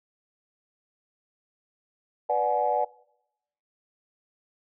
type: chord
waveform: sine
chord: G# half-diminished seventh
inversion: first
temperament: equal with one note detuned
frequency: 493.9 / 587.3 / 740 / 846.6 Hz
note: B4 / D5 / F#5 / G#5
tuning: 0 / 0 / 0 / +33 cents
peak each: -29 / -27 / -26 / -27 dBFS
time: 2.29-2.85 s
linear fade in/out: 10 ms
effects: noise-tail reverb RT60 0.8 s tail -22 dB re dry + tanh soft clip ceiling -11 dBFS